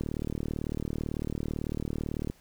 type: click train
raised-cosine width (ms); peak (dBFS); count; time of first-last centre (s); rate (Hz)
3; -19; 88; 0.01-2.299; 38
effects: pink hiss -61 dBFS RMS until 2.4 s